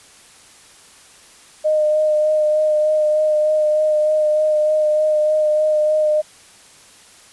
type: tone with vibrato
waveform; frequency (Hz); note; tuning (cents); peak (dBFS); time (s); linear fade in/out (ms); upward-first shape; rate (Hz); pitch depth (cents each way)
sine; 612; D#5; -29; -13; 1.64-6.22; 20; sine; 3.3; 16
effects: white hiss -46 dBFS RMS until 7.32 s + resampled to 24000 Hz